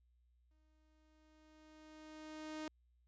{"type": "tone with exponential growth", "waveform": "sawtooth", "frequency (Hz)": 309.9, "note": "D#4", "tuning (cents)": -7, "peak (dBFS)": -38, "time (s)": [0.51, 2.68], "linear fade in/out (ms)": 2, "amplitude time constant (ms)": 470, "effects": ["added 60 Hz sine -70 dBFS peak until 3.07 s", "resampled to 16000 Hz"]}